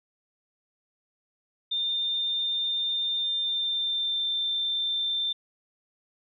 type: tone with pitch glide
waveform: sine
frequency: 3608 to 3571 Hz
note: A7 to A7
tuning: +43 to +25 cents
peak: -25 dBFS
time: 1.71-5.33 s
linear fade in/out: 10 ms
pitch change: -18 cents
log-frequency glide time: 3.09-4.28 s
effects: none